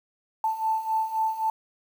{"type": "beating tone pair", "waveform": "sine", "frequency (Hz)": [880, 883.8], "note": ["A5", "A5"], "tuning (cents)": [0, 7], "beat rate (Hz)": 3.8, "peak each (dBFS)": [-29, -25], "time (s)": [0.44, 1.5], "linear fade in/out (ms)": 2, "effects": ["8-bit"]}